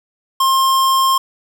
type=tone; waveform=square; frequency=1063 Hz; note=C6; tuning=27 cents sharp; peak=-12 dBFS; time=0.4-1.18 s; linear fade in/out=5 ms; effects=7-bit